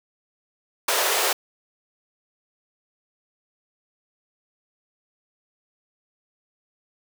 pink high-pass noise, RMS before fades -22 dBFS, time 0.88-1.33 s, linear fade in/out 5 ms, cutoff 400 Hz, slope 48 dB/octave, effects none

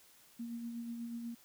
sine tone with tremolo, 234.1 Hz, A#3, 8 cents sharp, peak -38 dBFS, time 0.39-1.35 s, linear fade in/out 10 ms, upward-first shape sine, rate 8.2 Hz, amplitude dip 35%, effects white hiss -63 dBFS RMS until 1.44 s

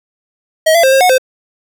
square tone with pitch steps, 635 / 676 / 529 / 536 / 730 / 518 Hz, D#5 / E5 / C5 / C5 / F#5 / C5, +35 / +43 / +19 / +42 / -24 / -17 cents, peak -7 dBFS, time 0.66-1.182 s, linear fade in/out 10 ms, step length 87 ms, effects none

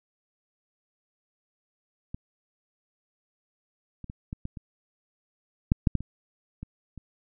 clicks, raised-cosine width 5 ms, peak -22 / -27 / -25 / -21 / -21 / -26 / -7 / -7 / -11 / -24 / -24 / -29 dBFS, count 12, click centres 2.145 / 4.043 / 4.099 / 4.329 / 4.454 / 4.572 / 5.719 / 5.872 / 5.953 / 6.006 / 6.63 / 6.977 s, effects none

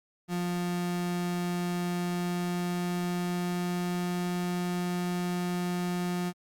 35% pulse tone with pitch glide, 176.3 to 177.63 Hz, F3 to F3, +17 to +30 cents, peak -27 dBFS, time 0.28-6.33 s, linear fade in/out 50 ms, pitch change +13 cents, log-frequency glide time 1.95-4.38 s, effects Opus 48 kbps

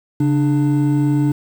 triangle tone pair together, 140 / 296.6 Hz, C#3 / D4, +18 / +17 cents, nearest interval octave + minor second, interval 1299 cents, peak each -14 dBFS, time 0.2-1.32 s, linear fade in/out 5 ms, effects 7-bit

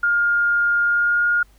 sine tone with pitch glide, 1413 to 1424.5 Hz, F6 to F6, +20 to +34 cents, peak -15 dBFS, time 0.03-1.43 s, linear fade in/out 5 ms, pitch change +14 cents, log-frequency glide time 0.82-1.24 s, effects added 50 Hz sine -49 dBFS peak until 1.58 s + pink hiss -58 dBFS RMS until 1.58 s

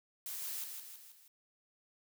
blue noise with echo, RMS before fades -42 dBFS, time 0.26-0.64 s, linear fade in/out 2 ms, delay 160 ms, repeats 4, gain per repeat -5 dB, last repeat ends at 1.28 s, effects none

